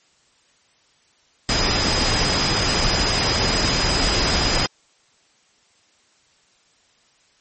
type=tone in noise; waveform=sine; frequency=4978 Hz; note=D#8; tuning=in tune; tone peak=-23 dBFS; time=1.49-4.66 s; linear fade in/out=0 ms; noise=pink; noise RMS=-20 dBFS; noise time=1.49-4.66 s; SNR=-6 dB; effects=white hiss -59 dBFS RMS until 7.4 s + MP3 32 kbps